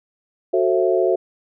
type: chord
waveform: sine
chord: F# half-diminished seventh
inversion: none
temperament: just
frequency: 370 / 444 / 532.8 / 666 Hz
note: F#4 / A4 / C5 / E5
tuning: 0 / +16 / +31 / +18 cents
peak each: -18 / -22 / -22 / -21 dBFS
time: 0.53-1.16 s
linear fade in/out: 10 ms
effects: none